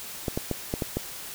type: clicks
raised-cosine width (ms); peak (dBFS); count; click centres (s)
2; -13; 6; 0.282 / 0.375 / 0.513 / 0.739 / 0.822 / 0.97
effects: white hiss -39 dBFS RMS until 1.34 s